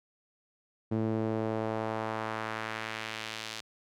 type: tone with band-pass filter sweep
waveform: sawtooth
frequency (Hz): 110.5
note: A2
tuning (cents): +8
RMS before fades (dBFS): -34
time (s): 0.91-3.61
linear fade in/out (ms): 10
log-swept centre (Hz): 280 to 4300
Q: 1.1
effects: none